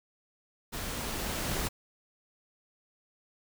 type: noise with level ramp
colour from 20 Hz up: pink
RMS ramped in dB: -37 to -32 dBFS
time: 0.72-1.69 s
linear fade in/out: 20 ms
effects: none